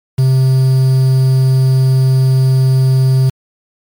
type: tone with quantisation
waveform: triangle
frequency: 131.3 Hz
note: C3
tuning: 6 cents sharp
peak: -5 dBFS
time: 0.18-3.3 s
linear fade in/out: 10 ms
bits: 5
effects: MP3 96 kbps